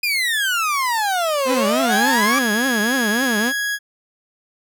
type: exponential two-way sweep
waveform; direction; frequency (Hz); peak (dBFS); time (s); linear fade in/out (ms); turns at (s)
30% pulse; down then up; 2489 to 495 to 1189; -15; 0.03-2.39; 5; 1.52
type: tone with vibrato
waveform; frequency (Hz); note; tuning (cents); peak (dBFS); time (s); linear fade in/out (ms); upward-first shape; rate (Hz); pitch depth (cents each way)
sawtooth; 235.6; A#3; +19; -15; 1.45-3.53; 50; triangle; 3.5; 270
type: tone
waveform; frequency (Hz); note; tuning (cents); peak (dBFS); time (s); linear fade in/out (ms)
40% pulse; 1661.2; G#6; 0; -19; 1.88-3.79; 50
effects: none